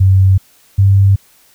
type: tone pair in turn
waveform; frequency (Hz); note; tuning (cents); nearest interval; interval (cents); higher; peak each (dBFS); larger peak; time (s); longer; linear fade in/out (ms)
sine; 95.4 / 98.2; G2 / G2; -47 / +4; minor second; 51; second; -5; neither; 0-0.38 / 0.78-1.16; neither; 10
effects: white hiss -49 dBFS RMS until 1.54 s